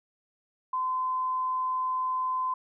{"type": "tone", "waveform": "sine", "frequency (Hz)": 1026, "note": "C6", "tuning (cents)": -34, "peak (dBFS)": -26, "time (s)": [0.73, 2.54], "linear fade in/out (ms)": 5, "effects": []}